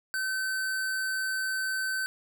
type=tone; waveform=square; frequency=1534 Hz; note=G6; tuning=38 cents flat; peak=-29 dBFS; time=0.14-2.06 s; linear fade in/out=0 ms; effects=none